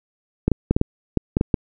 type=clicks; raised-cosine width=3 ms; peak=-3 dBFS; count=9; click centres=0.48 / 0.517 / 0.71 / 0.765 / 0.814 / 1.173 / 1.369 / 1.411 / 1.542 s; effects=none